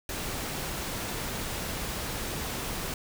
pink noise, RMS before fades -34 dBFS, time 0.09-2.94 s, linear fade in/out 2 ms, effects none

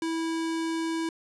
square tone, 327 Hz, E4, 14 cents flat, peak -28 dBFS, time 0.02-1.09 s, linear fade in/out 2 ms, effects resampled to 22050 Hz + 10-bit

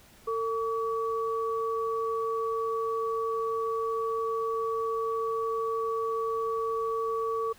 sine tone pair together, 451.6 / 1138 Hz, A4 / C#6, +45 / +45 cents, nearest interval octave + major third, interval 1600 cents, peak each -29 / -31 dBFS, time 0.27-7.53 s, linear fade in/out 10 ms, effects pink hiss -56 dBFS RMS until 7.58 s

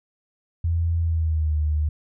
sine tone with pitch glide, 83.8 to 75.96 Hz, E2 to D#2, +29 to -41 cents, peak -19 dBFS, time 0.64-1.89 s, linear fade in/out 5 ms, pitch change -170 cents, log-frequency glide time 1-1.57 s, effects none

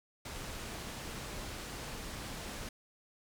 pink low-pass noise, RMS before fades -43 dBFS, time 0.25-2.69 s, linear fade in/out 5 ms, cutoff 10000 Hz, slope 12 dB/octave, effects none

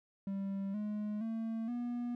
triangle tone with pitch steps, 196 / 210.1 / 225.1 / 241.3 Hz, G3 / G#3 / A3 / B3, 0 / +20 / +40 / -40 cents, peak -33 dBFS, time 0.27-2.15 s, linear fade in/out 2 ms, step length 470 ms, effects none

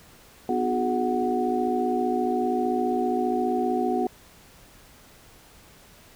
sine tone cluster, 248.3 / 301.6 / 362.7 / 417.8 / 739 Hz, B3 / D4 / F#4 / G#4 / F#5, +9 / +46 / -34 / +10 / -2 cents, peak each -27 / -35 / -27 / -30 / -27 dBFS, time 0.49-4.07 s, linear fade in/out 2 ms, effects pink hiss -52 dBFS RMS until 6.15 s

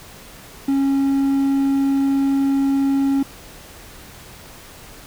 triangle tone, 274.3 Hz, C#4, 18 cents flat, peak -13 dBFS, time 0.68-3.23 s, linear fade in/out 5 ms, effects pink hiss -41 dBFS RMS until 5.06 s

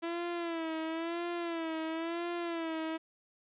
sawtooth tone with vibrato, 332.5 Hz, E4, 15 cents sharp, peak -30 dBFS, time 0.02-2.98 s, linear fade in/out 20 ms, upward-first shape sine, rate 0.98 Hz, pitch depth 71 cents each way, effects resampled to 8000 Hz + 11-bit

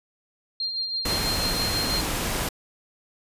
sine tone with tremolo, 4195 Hz, C8, 4 cents sharp, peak -24 dBFS, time 0.6-2.01 s, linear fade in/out 2 ms, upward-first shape sine, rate 6.1 Hz, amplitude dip 45%
pink noise, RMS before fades -27 dBFS, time 1.05-2.49 s, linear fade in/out 5 ms
effects resampled to 32000 Hz

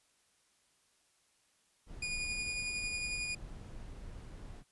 brown noise, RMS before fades -47 dBFS, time 1.86-4.64 s, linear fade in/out 50 ms
sawtooth tone with tremolo, 2449 Hz, D#7, 28 cents flat, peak -31 dBFS, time 2.02-3.35 s, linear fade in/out 5 ms, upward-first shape sine, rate 11 Hz, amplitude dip 30%
effects white hiss -72 dBFS RMS until 4.71 s + resampled to 24000 Hz

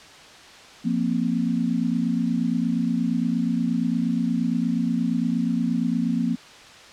sine chord, F suspended fourth, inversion none, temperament equal, 174.61 / 233.1 / 261.6 Hz, F3 / Bb3 / C4, 0 / 0 / 0 cents, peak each -26 / -23 / -26 dBFS, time 0.84-6.36 s, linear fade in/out 20 ms, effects white hiss -45 dBFS RMS until 6.92 s + low-pass 5000 Hz 12 dB/octave

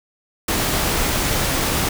pink noise, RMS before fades -20 dBFS, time 0.48-1.89 s, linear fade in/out 5 ms, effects none

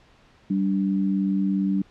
sine tone pair together, 193.8 / 291.1 Hz, G3 / D4, -20 / -15 cents, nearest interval perfect fifth, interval 705 cents, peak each -21 / -26 dBFS, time 0.5-1.82 s, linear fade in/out 5 ms, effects pink hiss -56 dBFS RMS until 1.9 s + low-pass 4000 Hz 12 dB/octave

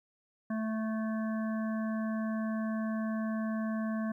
harmonic tone with a mistuned harmonic, 220 Hz, A3, in tune, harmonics 1 / 3 / 5 / 7 / 8, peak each -31 / -41 / -45 / -48 / -49 dBFS, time 0.5-4.12 s, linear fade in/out 5 ms, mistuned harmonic 8, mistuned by -26 cents, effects 12-bit

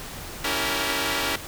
5% pulse chord, C# diminished seventh, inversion none, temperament equal with one note detuned, 281.9 / 329.6 / 392 / 466.2 Hz, C#4 / E4 / G4 / Bb4, +29 / 0 / 0 / 0 cents, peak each -17 / -19 / -20 / -17 dBFS, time 0.44-1.36 s, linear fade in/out 5 ms, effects pink hiss -37 dBFS RMS until 1.47 s

